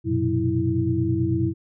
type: tone cluster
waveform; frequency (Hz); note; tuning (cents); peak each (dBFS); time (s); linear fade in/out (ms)
sine; 91.8 / 118.2 / 127.5 / 182.7 / 327.3; F#2 / A#2 / C3 / F#3 / E4; -13 / +24 / -44 / -22 / -12; -27 / -25 / -28 / -31 / -23; 0.04-1.54; 50
effects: none